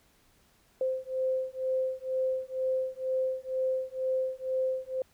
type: beating tone pair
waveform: sine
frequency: 519 / 521.1 Hz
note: C5 / C5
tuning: -14 / -7 cents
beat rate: 2.1 Hz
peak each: -31 dBFS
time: 0.81-5.02 s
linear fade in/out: 2 ms
effects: pink hiss -65 dBFS RMS until 5.13 s